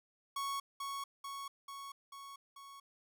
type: tone with echo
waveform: 45% pulse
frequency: 1108.7 Hz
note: C#6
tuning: in tune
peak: -36 dBFS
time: 0.36-0.6 s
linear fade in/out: 5 ms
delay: 440 ms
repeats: 5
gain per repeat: -3 dB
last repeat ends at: 2.8 s
effects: none